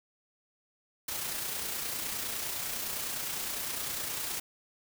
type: noise with amplitude modulation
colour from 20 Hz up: white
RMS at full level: -34 dBFS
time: 1.08-4.4 s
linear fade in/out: 5 ms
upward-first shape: sine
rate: 29.8 Hz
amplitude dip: 35%
effects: none